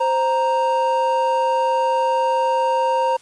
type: tone pair together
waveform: triangle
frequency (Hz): 523.2 / 932.3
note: C5 / A#5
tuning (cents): 0 / 0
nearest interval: minor seventh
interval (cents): 1000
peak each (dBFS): -18 / -16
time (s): 0-3.17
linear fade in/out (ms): 10
effects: white hiss -49 dBFS RMS until 3.21 s + resampled to 22050 Hz